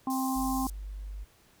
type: harmonic tone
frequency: 263 Hz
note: C4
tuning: 9 cents sharp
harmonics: 1 / 3 / 4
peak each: -29 / -34 / -35 dBFS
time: 0.07-0.67 s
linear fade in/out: 2 ms
type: band-pass noise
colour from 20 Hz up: white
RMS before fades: -42 dBFS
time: 0.1-0.7 s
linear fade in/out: 2 ms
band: 5000 to 16000 Hz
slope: 24 dB/octave
type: tone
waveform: sine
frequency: 49.56 Hz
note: G1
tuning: 20 cents sharp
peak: -36 dBFS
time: 0.35-1.25 s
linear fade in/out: 20 ms
effects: pink hiss -62 dBFS RMS until 1.6 s